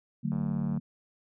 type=chord; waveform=sine; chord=D major; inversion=none; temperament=equal with one note detuned; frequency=146.83 / 185 / 223.8 Hz; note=D3 / F#3 / A3; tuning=0 / 0 / +30 cents; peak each=-32 dBFS; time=0.23-0.8 s; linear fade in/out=20 ms
type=click train; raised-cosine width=1 ms; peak=-32 dBFS; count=46; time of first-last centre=0.32-0.774 s; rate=99.2 Hz
effects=none